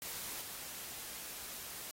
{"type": "noise with level steps", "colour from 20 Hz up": "white", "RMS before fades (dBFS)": [-43, -46], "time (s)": [0.02, 1.91], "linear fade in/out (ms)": 0, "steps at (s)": 0.41, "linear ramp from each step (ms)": 5, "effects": ["AAC 48 kbps"]}